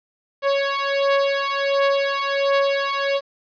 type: beating tone pair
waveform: sawtooth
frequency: 554.4 / 555.8 Hz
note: C#5 / C#5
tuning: 0 / +4 cents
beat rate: 1.4 Hz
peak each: -17 dBFS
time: 0.42-3.21 s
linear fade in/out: 50 ms
effects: resampled to 11025 Hz + 8-bit